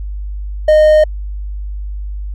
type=tone; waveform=triangle; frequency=615 Hz; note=D#5; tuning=20 cents flat; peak=-3 dBFS; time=0.68-1.04 s; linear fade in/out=5 ms; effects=added 50 Hz sine -20 dBFS peak until 2.34 s